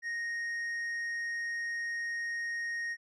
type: tone with tanh clipping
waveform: sine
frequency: 1864.7 Hz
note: A#6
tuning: in tune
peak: -34 dBFS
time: 0.02-2.97 s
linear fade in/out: 50 ms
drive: 5 dB
effects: none